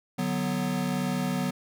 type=chord; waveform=square; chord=B minor; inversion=first; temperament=equal; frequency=146.83 / 185 / 246.9 Hz; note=D3 / F#3 / B3; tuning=0 / 0 / 0 cents; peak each=-34 / -30 / -31 dBFS; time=0.18-1.51 s; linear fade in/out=10 ms; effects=none